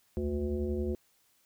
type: tone with frequency modulation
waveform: sine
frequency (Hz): 220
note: A3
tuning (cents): 0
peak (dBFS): -29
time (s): 0.17-0.95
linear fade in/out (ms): 0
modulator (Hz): 143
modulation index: 1.6
effects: white hiss -69 dBFS RMS until 1.45 s